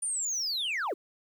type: linear sweep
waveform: sine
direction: down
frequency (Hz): 9397 to 284.7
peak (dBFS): -26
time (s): 0.02-0.94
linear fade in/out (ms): 10
effects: tanh soft clip ceiling -28 dBFS + 10-bit